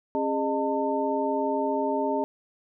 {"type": "tone cluster", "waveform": "sine", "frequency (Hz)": [270.9, 410.2, 612, 897], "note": ["C#4", "G#4", "D#5", "A5"], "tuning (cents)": [-40, -21, -29, 33], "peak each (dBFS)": -29, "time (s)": [0.15, 2.24], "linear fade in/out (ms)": 0, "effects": []}